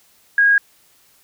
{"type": "tone", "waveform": "sine", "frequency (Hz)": 1638, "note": "G#6", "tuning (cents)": -24, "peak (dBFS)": -10, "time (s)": [0.38, 0.58], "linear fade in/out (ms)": 2, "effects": ["white hiss -55 dBFS RMS until 1.23 s"]}